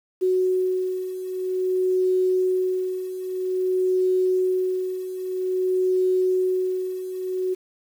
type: beating tone pair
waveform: sine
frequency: 370 / 370.51 Hz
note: F#4 / F#4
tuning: 0 / +2 cents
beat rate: 0.51 Hz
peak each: -26 / -21 dBFS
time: 0.21-7.55 s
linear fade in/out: 20 ms
effects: 8-bit